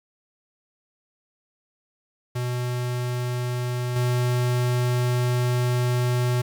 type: tone with level steps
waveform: square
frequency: 123.47 Hz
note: B2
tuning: in tune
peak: -25 / -21 dBFS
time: 2.35-6.42 s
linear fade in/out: 10 ms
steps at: 3.96 s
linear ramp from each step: 2 ms
effects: 8-bit